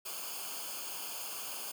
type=noise with comb filter; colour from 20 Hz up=white; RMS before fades=-41 dBFS; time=0.05-1.72 s; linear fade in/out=10 ms; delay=0.52 ms; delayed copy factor=-0.85; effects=none